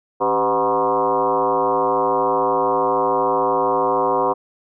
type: tone with frequency modulation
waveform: sine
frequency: 730 Hz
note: F#5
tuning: 24 cents flat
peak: -15 dBFS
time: 0.2-4.34 s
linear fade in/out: 20 ms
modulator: 113 Hz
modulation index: 3.4
effects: none

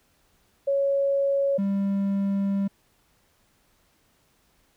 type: tone pair in turn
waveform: sine / triangle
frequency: 555 / 197.64 Hz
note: C#5 / G3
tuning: +2 / +14 cents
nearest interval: octave + tritone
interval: 1788 cents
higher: first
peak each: -20 dBFS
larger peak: neither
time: 0.67-1.58 / 1.58-2.68 s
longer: second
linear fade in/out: 10 ms
effects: pink hiss -65 dBFS RMS until 4.76 s

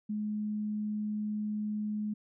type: tone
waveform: sine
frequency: 211.2 Hz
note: G#3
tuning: 29 cents sharp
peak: -31 dBFS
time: 0.09-2.14 s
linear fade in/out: 10 ms
effects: none

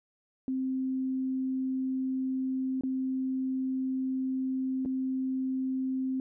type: tone with dropouts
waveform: sine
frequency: 261.6 Hz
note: C4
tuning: in tune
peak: -28 dBFS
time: 0.48-6.2 s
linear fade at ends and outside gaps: 1 ms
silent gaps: 2.81-2.835 / 4.851-4.858 s
effects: none

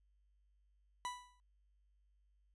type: tone with exponential decay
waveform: 40% pulse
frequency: 987.8 Hz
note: B5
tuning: in tune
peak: -36 dBFS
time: 1.05-1.4 s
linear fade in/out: 0 ms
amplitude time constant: 76 ms
effects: added 50 Hz sine -70 dBFS peak until 2.54 s + resampled to 24000 Hz

